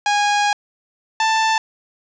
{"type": "tone pair in turn", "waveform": "sawtooth", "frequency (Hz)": [823, 884.8], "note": ["G#5", "A5"], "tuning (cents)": [-16, 9], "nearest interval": "minor second", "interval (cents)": 125, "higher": "second", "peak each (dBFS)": -11, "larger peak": "neither", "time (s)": [[0.06, 0.53], [1.2, 1.58]], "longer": "first", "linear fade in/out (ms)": 2, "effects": ["resampled to 16000 Hz", "7-bit"]}